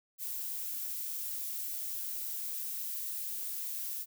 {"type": "noise", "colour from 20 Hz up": "violet", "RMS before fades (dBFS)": -38, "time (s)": [0.18, 4.06], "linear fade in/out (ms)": 50, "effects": []}